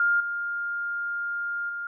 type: tone with level steps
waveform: sine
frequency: 1406 Hz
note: F6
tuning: 11 cents sharp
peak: -19 / -27 / -30 dBFS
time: 0-1.87 s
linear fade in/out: 2 ms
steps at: 0.2 / 1.69 s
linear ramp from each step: 5 ms
effects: none